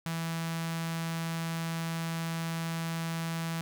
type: tone with notch filter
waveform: sawtooth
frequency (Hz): 164.81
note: E3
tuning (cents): 0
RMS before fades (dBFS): -34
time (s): 0.06-3.61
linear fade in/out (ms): 0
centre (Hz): 400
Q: 0.68
effects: none